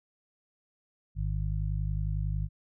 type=harmonic tone; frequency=51 Hz; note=G#1; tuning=31 cents flat; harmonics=1 / 2 / 3; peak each=-30 / -33 / -35 dBFS; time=1.15-2.49 s; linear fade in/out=50 ms; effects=none